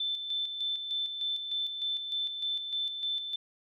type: tone with tremolo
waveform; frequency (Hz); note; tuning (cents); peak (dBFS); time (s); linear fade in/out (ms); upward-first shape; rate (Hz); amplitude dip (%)
sine; 3533; A7; +6; -29; 0-3.36; 5; square; 3.3; 50
effects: none